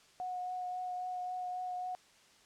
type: tone with vibrato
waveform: sine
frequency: 729 Hz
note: F#5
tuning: 26 cents flat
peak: -36 dBFS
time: 0.2-1.95 s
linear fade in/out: 0 ms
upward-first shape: triangle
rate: 3.7 Hz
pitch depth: 15 cents each way
effects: white hiss -63 dBFS RMS until 2.45 s + low-pass 7000 Hz 12 dB/octave